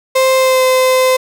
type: tone with pitch glide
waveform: 35% pulse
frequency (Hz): 523.3 to 515.2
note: C5 to C5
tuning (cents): 0 to -27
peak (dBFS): -7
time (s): 0.15-1.17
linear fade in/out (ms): 10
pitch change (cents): -27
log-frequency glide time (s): 0.37-0.63
effects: none